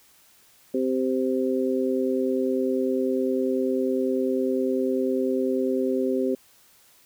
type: harmonic tone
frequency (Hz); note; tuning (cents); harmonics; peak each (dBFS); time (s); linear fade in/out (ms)
130; C3; -11; 2 / 3 / 4; -25 / -25 / -28; 0.74-6.35; 5
effects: white hiss -57 dBFS RMS until 7.05 s